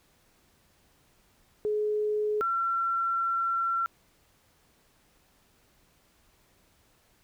sine tone pair in turn, 422.8 / 1357.5 Hz, G#4 / F6, +31 / -50 cents, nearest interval octave + minor sixth, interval 2019 cents, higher second, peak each -25 dBFS, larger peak neither, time 1.65-2.41 / 2.41-3.86 s, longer second, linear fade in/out 0 ms, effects pink hiss -65 dBFS RMS until 7.23 s

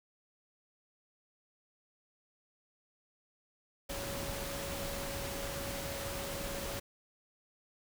sine tone in noise, 557 Hz, C#5, 8 cents sharp, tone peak -43 dBFS, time 3.89-6.8 s, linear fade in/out 10 ms, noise pink, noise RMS -40 dBFS, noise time 3.89-6.8 s, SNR -6 dB, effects none

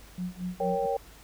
sine tone with tremolo, 180.6 Hz, F#3, 42 cents flat, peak -29 dBFS, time 0.18-0.86 s, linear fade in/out 2 ms, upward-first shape sine, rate 4.4 Hz, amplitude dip 95%
sine chord, G diminished, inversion first, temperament equal, 466.2 / 554.4 / 784 Hz, Bb4 / Db5 / G5, 0 / 0 / 0 cents, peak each -30 dBFS, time 0.6-0.97 s, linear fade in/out 5 ms
effects added 50 Hz sine -51 dBFS peak until 1.23 s + pink hiss -53 dBFS RMS until 1.23 s

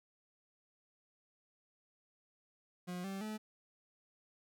40% pulse tone with pitch steps, 179 / 194.2 / 215.4 Hz, F3 / G3 / A3, +43 / -16 / -37 cents, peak -39 dBFS, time 2.87-3.38 s, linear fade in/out 20 ms, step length 170 ms, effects none

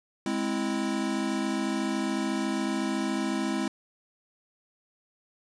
square chord, Ab augmented, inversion none, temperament equal, 207.7 / 261.6 / 329.6 Hz, Ab3 / C4 / E4, 0 / 0 / 0 cents, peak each -32 dBFS, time 0.26-3.68 s, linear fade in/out 2 ms, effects resampled to 22050 Hz

